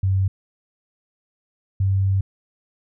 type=tone pair in turn; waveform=sine; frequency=95.7 / 96.76 Hz; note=G2 / G2; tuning=-41 / -22 cents; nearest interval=unison; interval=19 cents; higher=second; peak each=-16 dBFS; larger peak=neither; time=0.03-0.28 / 1.8-2.21 s; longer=second; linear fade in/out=5 ms; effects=none